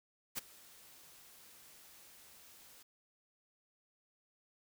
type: noise with ADSR envelope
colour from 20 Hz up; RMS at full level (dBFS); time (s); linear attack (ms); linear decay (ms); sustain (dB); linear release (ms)
white; -37; 0.35-2.83; 31; 14; -22; 7
effects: none